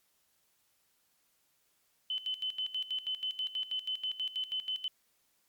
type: tone with tremolo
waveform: sine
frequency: 3037 Hz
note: F#7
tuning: 44 cents sharp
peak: -31 dBFS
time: 2.1-4.88 s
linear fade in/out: 2 ms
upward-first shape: square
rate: 6.2 Hz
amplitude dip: 80%
effects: white hiss -73 dBFS RMS until 5.48 s + MP3 96 kbps